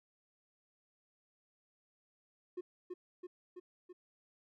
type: tone with echo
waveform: triangle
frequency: 360 Hz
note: F#4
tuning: 47 cents flat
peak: -35 dBFS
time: 2.57-2.61 s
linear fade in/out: 10 ms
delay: 330 ms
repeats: 4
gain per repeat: -3 dB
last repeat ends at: 3.93 s
effects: tanh soft clip ceiling -34 dBFS